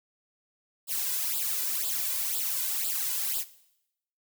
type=noise with flanger; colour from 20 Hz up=blue; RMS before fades=-30 dBFS; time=0.87-3.45 s; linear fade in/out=50 ms; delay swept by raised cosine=0.24 to 2.04 ms; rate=2 Hz; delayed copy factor=+0.95; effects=noise-tail reverb RT60 0.8 s tail -17 dB re dry